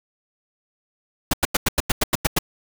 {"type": "noise bursts", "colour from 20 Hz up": "pink", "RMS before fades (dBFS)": -18, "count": 10, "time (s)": [1.31, 2.388], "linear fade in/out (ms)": 5, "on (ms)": 25, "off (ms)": 92, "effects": []}